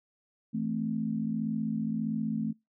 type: chord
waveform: sine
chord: A minor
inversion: second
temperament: equal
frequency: 164.81 / 220 / 261.6 Hz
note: E3 / A3 / C4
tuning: 0 / 0 / 0 cents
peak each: -36 / -30 / -36 dBFS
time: 0.53-2.53 s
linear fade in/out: 20 ms
effects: noise-tail reverb RT60 0.2 s tail -25 dB re dry